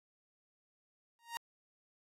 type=tone with exponential growth; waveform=sawtooth; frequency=934 Hz; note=A#5; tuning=3 cents sharp; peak=-31 dBFS; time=1.19-1.37 s; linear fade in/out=0 ms; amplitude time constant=39 ms; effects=AAC 48 kbps